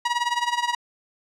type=tone with tremolo; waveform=sawtooth; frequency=959 Hz; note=A#5; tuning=49 cents sharp; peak=-15 dBFS; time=0.05-0.75 s; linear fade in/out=5 ms; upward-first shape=sine; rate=19 Hz; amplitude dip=80%; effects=low-pass 6000 Hz 12 dB/octave